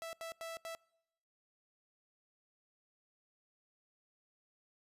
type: tone bursts at uneven times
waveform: sawtooth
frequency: 659.3 Hz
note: E5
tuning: in tune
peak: -38 dBFS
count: 4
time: 0.02-0.13 / 0.21-0.32 / 0.41-0.57 / 0.65-0.75 s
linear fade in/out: 0 ms
effects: noise-tail reverb RT60 0.8 s tail -25 dB re dry + resampled to 32000 Hz